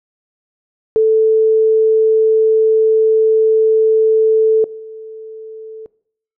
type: tone with level steps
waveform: sine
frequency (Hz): 440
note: A4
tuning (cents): 0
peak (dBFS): -8 / -28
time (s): 0.96-5.86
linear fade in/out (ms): 0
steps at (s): 4.64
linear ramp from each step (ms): 2
effects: noise-tail reverb RT60 0.6 s tail -21 dB re dry